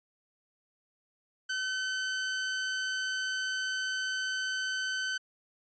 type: tone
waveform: sawtooth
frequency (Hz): 1525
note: G6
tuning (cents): -48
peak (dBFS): -27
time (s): 1.49-5.18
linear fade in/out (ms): 10
effects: resampled to 16000 Hz